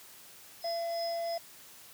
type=tone with tremolo; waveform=triangle; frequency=5100 Hz; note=D#8; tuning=42 cents sharp; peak=-36 dBFS; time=0.61-1.39 s; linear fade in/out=50 ms; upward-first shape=triangle; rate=2.9 Hz; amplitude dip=90%
type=tone; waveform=triangle; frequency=676 Hz; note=E5; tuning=43 cents sharp; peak=-30 dBFS; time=0.64-1.38 s; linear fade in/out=5 ms
effects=white hiss -53 dBFS RMS until 1.93 s + high-pass 60 Hz 12 dB/octave